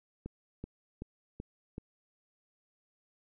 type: click train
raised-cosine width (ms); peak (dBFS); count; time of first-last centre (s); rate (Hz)
3; -27; 5; 0.26-1.781; 2.63
effects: none